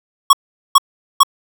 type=tone bursts; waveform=square; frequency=1108.7 Hz; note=C#6; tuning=in tune; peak=-5 dBFS; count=3; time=0.3-1.233 s; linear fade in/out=5 ms; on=31 ms; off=420 ms; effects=none